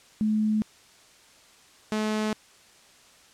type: tone pair in turn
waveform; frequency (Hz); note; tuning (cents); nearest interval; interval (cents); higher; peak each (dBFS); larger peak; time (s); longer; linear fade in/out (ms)
sine / sawtooth; 214.9 / 214.9; A3 / A3; -41 / -41; unison; 0; neither; -21; neither; 0.21-0.62 / 1.92-2.33; neither; 0
effects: white hiss -55 dBFS RMS until 3.33 s + low-pass 8000 Hz 12 dB/octave